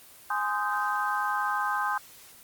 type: chord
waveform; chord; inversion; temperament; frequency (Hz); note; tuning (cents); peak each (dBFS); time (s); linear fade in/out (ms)
sine; Ab major seventh; none; just; 830.6 / 1038.3 / 1245.9 / 1557.4; Ab5 / C6 / Eb6 / G6; 0 / -14 / +2 / -12; -31; 0.3-1.98; 5
effects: white hiss -51 dBFS RMS until 2.43 s + Opus 24 kbps